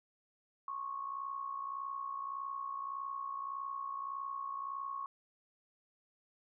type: tone with amplitude modulation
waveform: sine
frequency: 1100 Hz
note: C#6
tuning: 14 cents flat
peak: -35 dBFS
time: 0.68-5.06 s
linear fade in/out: 2 ms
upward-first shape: sine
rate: 61.7 Hz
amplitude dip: 65%
effects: none